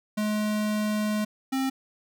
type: tone pair in turn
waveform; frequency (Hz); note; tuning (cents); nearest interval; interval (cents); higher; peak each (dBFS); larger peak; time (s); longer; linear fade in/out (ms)
square; 211.9 / 265.8; G#3 / C4; +35 / +27; major third; 392; second; -25 / -25; neither; 0.17-1.25 / 1.52-1.7; first; 10
effects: none